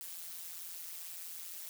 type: noise with amplitude modulation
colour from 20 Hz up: blue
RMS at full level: -42 dBFS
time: 0.01-1.69 s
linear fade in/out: 0 ms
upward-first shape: sine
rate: 171 Hz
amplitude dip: 80%
effects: none